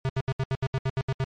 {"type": "tone bursts", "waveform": "square", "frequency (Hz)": 132.9, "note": "C3", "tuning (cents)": 27, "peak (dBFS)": -24, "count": 11, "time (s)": [0.05, 1.241], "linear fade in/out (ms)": 0, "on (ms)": 41, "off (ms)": 74, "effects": ["low-pass 4000 Hz 12 dB/octave", "MP3 48 kbps"]}